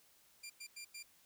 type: tone bursts at uneven times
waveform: 15% pulse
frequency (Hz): 2385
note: D7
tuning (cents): +26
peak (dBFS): -40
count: 4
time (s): 0.43-0.5 / 0.6-0.67 / 0.76-0.85 / 0.94-1.03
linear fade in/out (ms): 10
effects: white hiss -68 dBFS RMS until 1.25 s